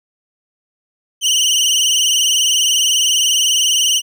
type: tone with vibrato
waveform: 25% pulse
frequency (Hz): 2960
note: F#7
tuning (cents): 0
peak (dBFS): -8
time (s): 1.21-4.02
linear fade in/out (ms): 50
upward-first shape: sine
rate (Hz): 20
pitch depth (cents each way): 86
effects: none